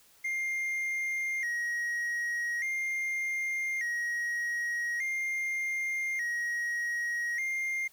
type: tone with vibrato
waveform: triangle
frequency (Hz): 2000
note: B6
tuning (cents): +21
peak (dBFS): -28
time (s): 0.24-7.88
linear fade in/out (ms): 10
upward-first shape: square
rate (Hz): 0.42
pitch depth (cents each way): 94
effects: white hiss -61 dBFS RMS until 7.92 s